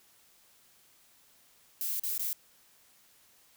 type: noise with dropouts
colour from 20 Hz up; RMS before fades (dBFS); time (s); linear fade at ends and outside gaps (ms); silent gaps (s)
violet; -33; 1.81-2.33; 0; 1.996-2.036 / 2.178-2.195
effects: white hiss -63 dBFS RMS until 3.56 s